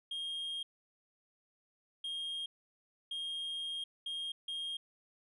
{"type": "tone bursts at uneven times", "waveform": "sine", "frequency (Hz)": 3233, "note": "G#7", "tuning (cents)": -47, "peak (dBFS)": -34, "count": 5, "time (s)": [[0.11, 0.63], [2.04, 2.46], [3.11, 3.84], [4.06, 4.32], [4.48, 4.77]], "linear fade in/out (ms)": 5, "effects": ["tanh soft clip ceiling -36 dBFS"]}